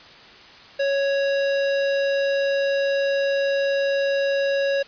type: tone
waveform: square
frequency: 554.4 Hz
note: C#5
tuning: in tune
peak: -20 dBFS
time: 0.79-4.83 s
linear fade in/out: 10 ms
effects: white hiss -45 dBFS RMS until 4.87 s + resampled to 11025 Hz